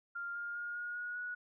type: tone with pitch steps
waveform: sine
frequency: 1396.9 / 1409.9 / 1423 / 1436.2 / 1449.5 / 1463 Hz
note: F6 / F6 / F6 / F6 / F#6 / F#6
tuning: 0 / +16 / +32 / +48 / -36 / -20 cents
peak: -38 dBFS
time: 0.15-1.35 s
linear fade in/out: 10 ms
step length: 200 ms
effects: none